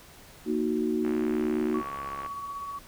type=chord; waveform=sine; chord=D# minor; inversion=second; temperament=equal; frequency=233.1 / 311.1 / 370 Hz; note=A#3 / D#4 / F#4; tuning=0 / 0 / 0 cents; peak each=-29 dBFS; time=0.45-1.83 s; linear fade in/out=50 ms
type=click train; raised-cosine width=0.5 ms; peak=-24 dBFS; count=85; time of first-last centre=1.05-2.262 s; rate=69.3 Hz
type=tone with tremolo; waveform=sine; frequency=1127 Hz; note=C#6; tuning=28 cents sharp; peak=-32 dBFS; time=1.74-2.79 s; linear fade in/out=5 ms; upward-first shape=triangle; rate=16 Hz; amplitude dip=40%
effects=pink hiss -51 dBFS RMS until 2.87 s